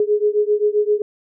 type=beating tone pair; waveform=sine; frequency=415.3 / 422.9 Hz; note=G#4 / G#4; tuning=0 / +31 cents; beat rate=7.6 Hz; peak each=-17 / -18 dBFS; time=0-1.02 s; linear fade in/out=2 ms; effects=none